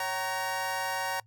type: chord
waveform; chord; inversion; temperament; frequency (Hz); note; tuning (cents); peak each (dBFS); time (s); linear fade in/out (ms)
25% pulse; F# major; second; equal with one note detuned; 554.4 / 758.6 / 932.3; C#5 / F#5 / A#5; 0 / +43 / 0; -34 / -31 / -29; 0-1.2; 2
effects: noise-tail reverb RT60 0.1 s tail -24 dB re dry + added 111 Hz sine -57 dBFS peak until 1.26 s